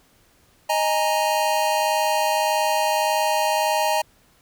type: chord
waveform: square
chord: D# suspended fourth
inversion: none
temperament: equal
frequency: 622.3 / 830.6 / 932.3 Hz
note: D#5 / G#5 / A#5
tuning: 0 / 0 / 0 cents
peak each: -24 dBFS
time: 0.69-4.02 s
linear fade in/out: 10 ms
effects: pink hiss -58 dBFS RMS until 4.41 s